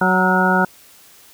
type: harmonic tone with a mistuned harmonic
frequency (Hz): 185.8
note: F#3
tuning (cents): +7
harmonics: 1 / 2 / 3 / 4 / 5 / 7 / 8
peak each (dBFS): -18 / -23 / -24 / -21 / -20 / -24 / -18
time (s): 0.01-0.65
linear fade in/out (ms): 5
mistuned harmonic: 8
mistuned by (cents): -51
effects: white hiss -47 dBFS RMS until 1.33 s